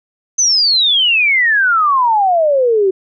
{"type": "exponential sweep", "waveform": "sine", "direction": "down", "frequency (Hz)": [6272, 370], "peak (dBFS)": -9, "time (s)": [0.38, 2.91], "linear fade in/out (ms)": 10, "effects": []}